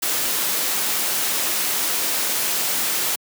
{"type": "noise", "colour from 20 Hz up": "white", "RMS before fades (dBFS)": -22, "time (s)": [0.02, 3.16], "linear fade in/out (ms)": 10, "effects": ["high-pass 200 Hz 12 dB/octave"]}